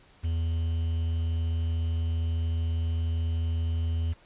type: tone with quantisation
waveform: triangle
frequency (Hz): 82.41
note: E2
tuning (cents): 0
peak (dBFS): -23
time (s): 0.23-4.14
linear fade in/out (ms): 20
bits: 8
effects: pink hiss -58 dBFS RMS until 4.25 s + resampled to 8000 Hz